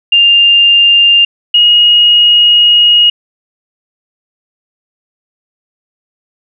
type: tone pair in turn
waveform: sine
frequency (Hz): 2800 / 2880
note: F7 / F#7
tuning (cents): +4 / -47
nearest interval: unison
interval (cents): 49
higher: second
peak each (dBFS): -3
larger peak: neither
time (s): 0.12-1.25 / 1.54-3.1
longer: second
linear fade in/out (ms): 5
effects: none